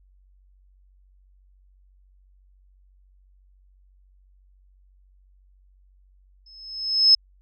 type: tone with exponential growth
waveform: sine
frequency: 5190 Hz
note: E8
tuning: 28 cents flat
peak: -9 dBFS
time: 6.46-7.15 s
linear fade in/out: 5 ms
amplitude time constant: 150 ms
effects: added 47 Hz sine -54 dBFS peak until 7.41 s